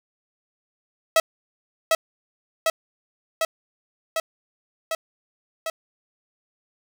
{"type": "tone with echo", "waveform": "sawtooth", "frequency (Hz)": 649, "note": "E5", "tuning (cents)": -27, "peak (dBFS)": -10, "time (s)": [1.16, 1.2], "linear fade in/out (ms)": 2, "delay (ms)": 750, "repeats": 6, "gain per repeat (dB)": -2, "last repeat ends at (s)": 5.7, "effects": []}